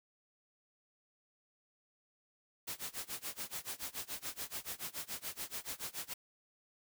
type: noise with tremolo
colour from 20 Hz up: white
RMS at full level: -40 dBFS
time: 2.67-6.14 s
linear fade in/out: 10 ms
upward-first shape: sine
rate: 7 Hz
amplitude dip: 95%
effects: none